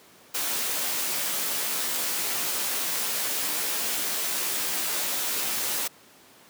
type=noise with comb filter; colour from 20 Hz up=white; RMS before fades=-28 dBFS; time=0.34-5.88 s; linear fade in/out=10 ms; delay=15 ms; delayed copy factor=-0.7; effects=pink hiss -53 dBFS RMS until 6.49 s + high-pass 200 Hz 12 dB/octave